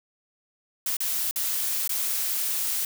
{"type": "noise with dropouts", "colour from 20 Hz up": "blue", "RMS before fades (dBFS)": -27, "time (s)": [0.86, 2.85], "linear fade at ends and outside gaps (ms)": 2, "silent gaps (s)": [[0.968, 1.004], [1.311, 1.359], [1.877, 1.893]], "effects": []}